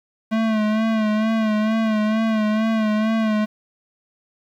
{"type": "tone with vibrato", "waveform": "square", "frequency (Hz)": 218.2, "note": "A3", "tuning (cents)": -14, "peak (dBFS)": -18, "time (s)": [0.31, 3.46], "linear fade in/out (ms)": 20, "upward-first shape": "sine", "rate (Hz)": 2.2, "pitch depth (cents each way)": 46, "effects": ["low-pass 3000 Hz 12 dB/octave", "8-bit"]}